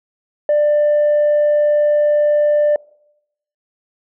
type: tone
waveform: sine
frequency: 593 Hz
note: D5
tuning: 17 cents sharp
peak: -9 dBFS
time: 0.49-2.76 s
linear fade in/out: 2 ms
effects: noise-tail reverb RT60 0.8 s tail -25 dB re dry + tanh soft clip ceiling -9 dBFS